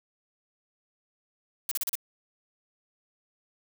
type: noise bursts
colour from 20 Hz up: blue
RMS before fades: -29 dBFS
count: 5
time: 1.69-1.954 s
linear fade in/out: 2 ms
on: 24 ms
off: 36 ms
effects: none